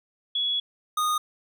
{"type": "tone pair in turn", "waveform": ["sine", "square"], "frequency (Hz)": [3375, 1233.2], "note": ["G#7", "D#6"], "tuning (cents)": [27, -16], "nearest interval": "octave + perfect fourth", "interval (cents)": 1743, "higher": "first", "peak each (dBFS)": -23, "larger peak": "neither", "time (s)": [[0.35, 0.6], [0.97, 1.18]], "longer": "first", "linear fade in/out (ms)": 5, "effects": []}